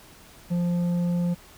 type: tone with tanh clipping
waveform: sine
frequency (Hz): 174.61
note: F3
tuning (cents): 0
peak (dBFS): -23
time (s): 0.5-1.35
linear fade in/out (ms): 20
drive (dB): 7
effects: pink hiss -50 dBFS RMS until 1.57 s